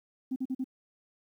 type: tone bursts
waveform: sine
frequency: 260 Hz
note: C4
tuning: 11 cents flat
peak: -28 dBFS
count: 4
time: 0.31-0.643 s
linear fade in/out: 10 ms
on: 51 ms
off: 43 ms
effects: tanh soft clip ceiling -24 dBFS + 11-bit